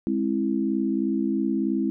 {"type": "chord", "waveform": "sine", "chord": "Ab augmented", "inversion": "none", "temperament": "equal with one note detuned", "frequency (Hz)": [207.7, 266.5, 329.6], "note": ["Ab3", "C4", "E4"], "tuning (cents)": [0, 32, 0], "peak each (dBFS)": -26, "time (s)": [0.07, 1.9], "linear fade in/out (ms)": 0, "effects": []}